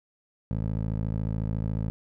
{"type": "tone with band-pass filter", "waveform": "15% pulse", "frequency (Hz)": 54, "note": "A1", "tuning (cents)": -32, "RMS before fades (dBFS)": -29, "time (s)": [0.51, 1.9], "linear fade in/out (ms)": 0, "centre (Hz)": 130, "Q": 0.63, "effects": []}